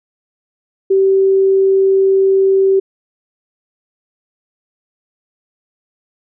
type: tone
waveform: sine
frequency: 386.3 Hz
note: G4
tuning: 25 cents flat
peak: -8 dBFS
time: 0.9-2.8 s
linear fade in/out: 10 ms
effects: none